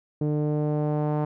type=tone with low-pass filter sweep; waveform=sawtooth; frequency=150 Hz; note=D3; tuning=37 cents sharp; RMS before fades=-25 dBFS; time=0.21-1.25 s; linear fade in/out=5 ms; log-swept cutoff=410 to 860 Hz; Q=1.6; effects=none